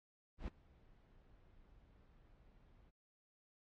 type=noise with ADSR envelope; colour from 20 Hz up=brown; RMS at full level=-42 dBFS; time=0.38-2.91 s; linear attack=100 ms; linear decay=5 ms; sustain=-24 dB; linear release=23 ms; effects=low-pass 4000 Hz 12 dB/octave + AAC 32 kbps